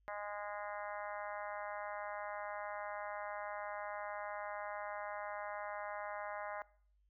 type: harmonic tone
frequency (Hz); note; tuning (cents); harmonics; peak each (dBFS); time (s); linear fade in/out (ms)
206.2; G#3; -12; 3 / 4 / 5 / 6 / 7 / 8 / 9 / 10; -45 / -47 / -49 / -51 / -52 / -53 / -54 / -55; 0.08-6.62; 0
effects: noise-tail reverb RT60 0.5 s tail -20 dB re dry + added 50 Hz sine -70 dBFS peak until 7.09 s